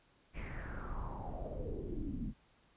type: noise with low-pass filter sweep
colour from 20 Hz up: brown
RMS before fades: -41 dBFS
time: 0.33-2.34 s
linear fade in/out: 50 ms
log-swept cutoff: 2500 to 210 Hz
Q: 5.8
effects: pink hiss -69 dBFS RMS until 2.76 s + resampled to 8000 Hz